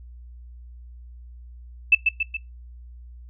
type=tone with echo; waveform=sine; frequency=2637 Hz; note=E7; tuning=in tune; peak=-10 dBFS; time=1.92-1.95 s; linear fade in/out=5 ms; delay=140 ms; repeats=3; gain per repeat=-5 dB; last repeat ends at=2.37 s; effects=noise-tail reverb RT60 0.2 s tail -21 dB re dry + added 60 Hz sine -40 dBFS peak until 3.29 s